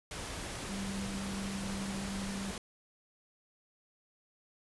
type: tone in noise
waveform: sine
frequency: 196 Hz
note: G3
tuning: in tune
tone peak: -37 dBFS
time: 0.69-2.51 s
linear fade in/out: 2 ms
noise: pink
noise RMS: -41 dBFS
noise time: 0.11-2.58 s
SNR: +1 dB
effects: resampled to 24000 Hz